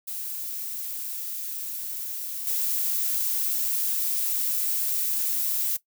violet noise with level steps, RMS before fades -33 / -26 dBFS, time 0.07-5.77 s, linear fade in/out 10 ms, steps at 2.47 s, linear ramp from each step 2 ms, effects noise-tail reverb RT60 0.1 s tail -17 dB re dry

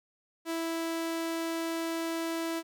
sawtooth tone, 329.6 Hz, E4, in tune, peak -27 dBFS, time 0.45-2.63 s, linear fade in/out 50 ms, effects none

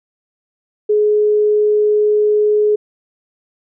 sine tone, 421.1 Hz, G#4, 24 cents sharp, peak -10 dBFS, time 0.89-2.76 s, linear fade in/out 10 ms, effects none

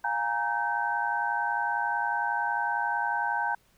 sine tone cluster, 708 / 823 / 934 / 1544 Hz, F5 / G#5 / A#5 / G6, +23 / -16 / +3 / -27 cents, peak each -37 / -31 / -30 / -30 dBFS, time 0.04-3.55 s, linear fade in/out 5 ms, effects pink hiss -65 dBFS RMS until 3.77 s

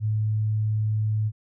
sine tone, 107.7 Hz, A2, 37 cents flat, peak -21 dBFS, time 0-1.32 s, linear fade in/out 50 ms, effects none

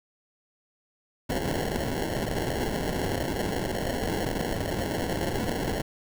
blue noise with sample-and-hold, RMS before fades -29 dBFS, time 1.29-5.82 s, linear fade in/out 10 ms, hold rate 1225 Hz, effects none

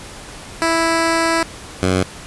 10% pulse tone pair in turn, 329.6 / 92.76 Hz, E4 / F#2, 0 / +5 cents, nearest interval octave + minor seventh, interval 2195 cents, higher first, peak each -6 dBFS, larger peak neither, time 0.62-1.43 / 1.83-2.03 s, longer first, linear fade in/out 0 ms, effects pink hiss -35 dBFS RMS until 2.26 s + resampled to 24000 Hz

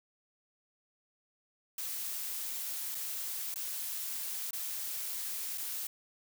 blue noise with dropouts, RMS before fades -38 dBFS, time 1.78-5.87 s, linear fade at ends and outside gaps 2 ms, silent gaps 2.947-2.951 / 3.542-3.558 / 4.508-4.531 / 5.576-5.58 s, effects none

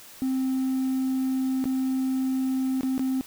triangle tone with dropouts, 262 Hz, C4, 2 cents sharp, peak -20 dBFS, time 0.22-3.21 s, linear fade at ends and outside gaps 0 ms, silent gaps 1.641-1.655 / 2.809-2.832 / 2.979-2.994 s, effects tanh soft clip ceiling -18 dBFS + white hiss -47 dBFS RMS until 3.26 s

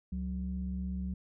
sine tone pair together, 69.56 / 185.7 Hz, C#2 / F#3, +7 / +7 cents, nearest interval octave + perfect fourth, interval 1700 cents, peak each -35 / -35 dBFS, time 0.12-1.14 s, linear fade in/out 5 ms, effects tanh soft clip ceiling -26 dBFS

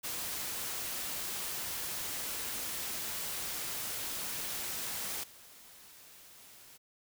white noise with level steps, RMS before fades -38 / -55 dBFS, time 0.03-6.78 s, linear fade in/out 20 ms, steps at 5.23 s, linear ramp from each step 10 ms, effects none

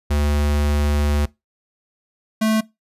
square tone pair in turn, 73.3 / 218.8 Hz, D2 / A3, -3 / -9 cents, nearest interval octave + perfect fifth, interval 1894 cents, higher second, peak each -17 / -16 dBFS, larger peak second, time 0.1-1.26 / 2.41-2.61 s, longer first, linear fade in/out 10 ms, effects noise-tail reverb RT60 0.2 s tail -21 dB re dry + resampled to 32000 Hz

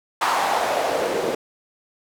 white noise with band-pass filter sweep, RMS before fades -22 dBFS, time 0.21-1.35 s, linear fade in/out 5 ms, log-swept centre 990 to 410 Hz, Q 2.6, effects none

